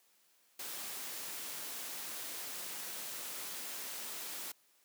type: noise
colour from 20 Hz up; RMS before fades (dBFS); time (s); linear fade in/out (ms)
white; -43; 0.59-4.52; 5
effects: white hiss -70 dBFS RMS until 4.84 s + high-pass 200 Hz 12 dB/octave